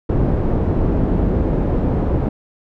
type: low-pass noise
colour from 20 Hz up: pink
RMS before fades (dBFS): -17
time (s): 0.09-2.29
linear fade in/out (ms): 5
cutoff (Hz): 470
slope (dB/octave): 12
effects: none